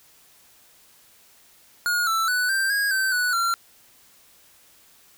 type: tone with pitch steps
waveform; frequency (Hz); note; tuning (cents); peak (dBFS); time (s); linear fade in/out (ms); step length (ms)
square; 1436 / 1327 / 1487 / 1571 / 1640 / 1547 / 1477 / 1369; F6 / E6 / F#6 / G6 / G#6 / G6 / F#6 / F6; +48 / +11 / +8 / +3 / -22 / -23 / -3 / -35; -21; 1.86-3.54; 0; 210
effects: white hiss -55 dBFS RMS until 5.17 s